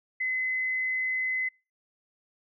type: tone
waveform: sine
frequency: 2035 Hz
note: C7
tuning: 49 cents flat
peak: -26 dBFS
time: 0.2-1.49 s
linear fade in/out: 10 ms
effects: noise-tail reverb RT60 0.3 s tail -25 dB re dry